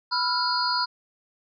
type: tone cluster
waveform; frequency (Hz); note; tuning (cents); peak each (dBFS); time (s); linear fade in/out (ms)
sine; 990 / 1355 / 1415 / 4308 / 4831; B5 / E6 / F6 / C8 / D8; +4 / +47 / +22 / +50 / +48; -26 / -33 / -31 / -28 / -28; 0.11-0.86; 20
effects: none